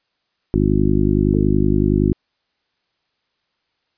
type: harmonic tone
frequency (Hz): 50.7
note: G#1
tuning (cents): -41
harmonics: 1 / 2 / 3 / 4 / 5 / 6 / 7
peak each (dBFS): -21 / -21 / -21 / -21 / -21 / -21 / -21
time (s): 0.54-2.13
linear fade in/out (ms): 0
type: tone with exponential decay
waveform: sine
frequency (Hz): 440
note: A4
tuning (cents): 0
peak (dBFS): -25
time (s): 1.34-1.71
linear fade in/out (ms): 1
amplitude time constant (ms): 80
effects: white hiss -70 dBFS RMS until 3.97 s + resampled to 11025 Hz